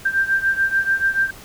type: beating tone pair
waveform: sine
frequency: 1576 / 1582.9 Hz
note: G6 / G6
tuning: +9 / +16 cents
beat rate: 6.9 Hz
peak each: -18 / -21 dBFS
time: 0.05-1.31 s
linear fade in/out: 10 ms
effects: pink hiss -41 dBFS RMS until 1.44 s